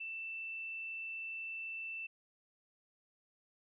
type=tone with frequency modulation; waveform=sine; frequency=2664 Hz; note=E7; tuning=18 cents sharp; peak=-40 dBFS; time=0-2.07 s; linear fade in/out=10 ms; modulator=26.4 Hz; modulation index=0.27; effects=none